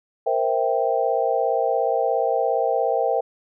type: chord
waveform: sine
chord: C dominant seventh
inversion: third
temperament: equal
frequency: 466.2 / 523.3 / 659.3 / 784 Hz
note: Bb4 / C5 / E5 / G5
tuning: 0 / 0 / 0 / 0 cents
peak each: -24 dBFS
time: 0.26-3.21 s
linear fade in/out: 10 ms
effects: none